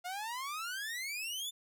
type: exponential sweep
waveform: sawtooth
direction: up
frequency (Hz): 698.5 to 3578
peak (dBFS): -34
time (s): 0.04-1.51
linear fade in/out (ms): 20
effects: none